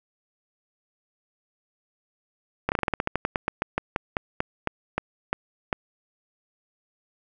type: slowing click train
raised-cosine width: 0.5 ms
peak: -8 dBFS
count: 22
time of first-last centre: 2.69-5.728 s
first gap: 29 ms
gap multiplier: 1.14
effects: none